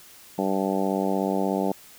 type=harmonic tone; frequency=96.6 Hz; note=G2; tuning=25 cents flat; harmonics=2 / 3 / 4 / 5 / 6 / 7 / 8 / 9; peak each=-27 / -29 / -30 / -31 / -32 / -32 / -33 / -34 dBFS; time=0.38-1.72 s; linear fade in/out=5 ms; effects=white hiss -49 dBFS RMS until 1.98 s